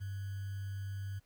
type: tone with sample-and-hold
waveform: sine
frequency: 98 Hz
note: G2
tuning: in tune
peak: -37 dBFS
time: 0-1.2 s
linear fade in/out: 20 ms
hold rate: 1575 Hz
effects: pink hiss -73 dBFS RMS until 1.25 s